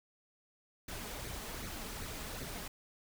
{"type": "noise with flanger", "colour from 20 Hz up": "pink", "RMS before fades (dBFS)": -43, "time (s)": [0.88, 2.68], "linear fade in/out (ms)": 5, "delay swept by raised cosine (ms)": [0.47, 4.87], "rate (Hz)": 2.6, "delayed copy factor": 0.55, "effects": []}